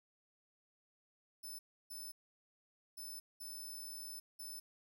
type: tone bursts at uneven times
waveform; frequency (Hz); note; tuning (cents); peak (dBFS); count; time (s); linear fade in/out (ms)
5% pulse; 5274; E8; 0; -40; 5; 1.43-1.59 / 1.9-2.12 / 2.97-3.2 / 3.4-4.2 / 4.39-4.6; 10
effects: none